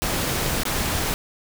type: noise with dropouts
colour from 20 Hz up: pink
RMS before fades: -24 dBFS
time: 0.02-1.14 s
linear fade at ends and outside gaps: 0 ms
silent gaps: 0.634-0.653 s
effects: none